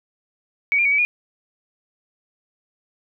sine tone with pitch steps, 2258 / 2393 / 2249 / 2289 / 2438 Hz, C#7 / D7 / C#7 / D7 / D#7, +31 / +32 / +24 / -45 / -36 cents, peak -15 dBFS, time 0.72-1.05 s, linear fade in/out 0 ms, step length 66 ms, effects none

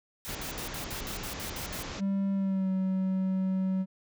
white noise bursts, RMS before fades -40 dBFS, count 10, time 0.25-1.825 s, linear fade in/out 0 ms, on 99 ms, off 65 ms
pink low-pass noise, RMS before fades -39 dBFS, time 0.27-2.01 s, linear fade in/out 20 ms, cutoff 7200 Hz, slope 96 dB/octave
triangle tone with pitch glide, 196 to 188.78 Hz, G3 to F#3, 0 to +35 cents, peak -24 dBFS, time 1.98-3.86 s, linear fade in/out 50 ms, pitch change -65 cents, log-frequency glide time 2.33-2.7 s
effects none

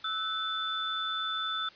sine tone cluster, 1310 / 1499 / 3516 Hz, E6 / F#6 / A7, -11 / +22 / -2 cents, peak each -34 / -39 / -33 dBFS, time 0.04-1.69 s, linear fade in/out 5 ms, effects white hiss -54 dBFS RMS until 1.75 s + resampled to 11025 Hz

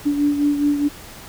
sine beating tone pair, 289.5 / 294.3 Hz, D4 / D4, -25 / +4 cents, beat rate 4.8 Hz, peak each -16 / -24 dBFS, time 0.05-0.89 s, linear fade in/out 20 ms, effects pink hiss -39 dBFS RMS until 1.28 s

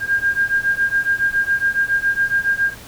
sine beating tone pair, 1604 / 1611.2 Hz, G6 / G6, +39 / +47 cents, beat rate 7.2 Hz, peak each -19 / -18 dBFS, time 0-2.75 s, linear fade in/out 50 ms, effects added 112 Hz sine -46 dBFS peak until 2.87 s + pink hiss -39 dBFS RMS until 2.87 s

